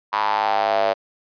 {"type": "tone with high-pass filter sweep", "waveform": "square", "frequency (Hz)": 51.9, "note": "G#1", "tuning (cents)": 0, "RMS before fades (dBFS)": -20, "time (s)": [0.12, 0.94], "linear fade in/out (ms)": 20, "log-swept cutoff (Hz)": [1000, 610], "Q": 5.9, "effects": ["resampled to 11025 Hz"]}